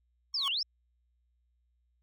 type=tone with exponential growth; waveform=45% pulse; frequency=1105 Hz; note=C#6; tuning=6 cents flat; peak=-30 dBFS; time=0.33-0.48 s; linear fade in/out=1 ms; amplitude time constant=31 ms
type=exponential two-way sweep; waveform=sine; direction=down then up; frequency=5588 to 2719 to 5588 Hz; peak=-29 dBFS; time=0.34-0.63 s; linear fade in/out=5 ms; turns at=0.5 s
effects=added 60 Hz sine -70 dBFS peak until 2.02 s